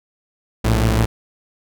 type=tone pair together; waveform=sawtooth; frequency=58.41 / 110 Hz; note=A#1 / A2; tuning=+4 / 0 cents; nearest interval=major seventh; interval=1096 cents; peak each=-13 dBFS; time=0.64-1.06 s; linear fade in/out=10 ms; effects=none